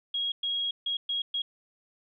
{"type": "tone bursts at uneven times", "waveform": "sine", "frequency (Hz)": 3293, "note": "G#7", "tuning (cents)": -15, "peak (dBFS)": -27, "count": 5, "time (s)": [[0.14, 0.32], [0.43, 0.71], [0.86, 0.97], [1.09, 1.22], [1.34, 1.42]], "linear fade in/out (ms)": 5, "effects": []}